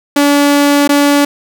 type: tone with dropouts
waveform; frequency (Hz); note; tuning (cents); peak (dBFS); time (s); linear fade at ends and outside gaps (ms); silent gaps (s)
sawtooth; 286.8; D4; -41; -3; 0.16-1.25; 5; 0.877-0.891
effects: none